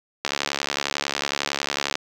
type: click train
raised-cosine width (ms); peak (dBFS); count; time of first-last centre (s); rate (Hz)
0.2; -5; 122; 0.25-1.954; 71
effects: high-pass 200 Hz 12 dB/octave + 7-bit